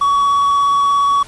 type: tone with vibrato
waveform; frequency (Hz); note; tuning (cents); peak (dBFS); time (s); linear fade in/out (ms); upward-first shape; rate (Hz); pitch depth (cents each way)
triangle; 1128; C#6; +30; -9; 0.01-1.23; 5; sine; 17; 9
effects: pink hiss -39 dBFS RMS until 1.27 s + resampled to 24000 Hz